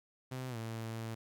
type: tone with pitch glide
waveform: sawtooth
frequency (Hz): 129 to 112.95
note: C3 to A2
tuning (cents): -24 to +46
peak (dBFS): -35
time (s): 0.31-1.15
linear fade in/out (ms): 10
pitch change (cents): -230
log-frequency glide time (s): 0.49-0.57
effects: 12-bit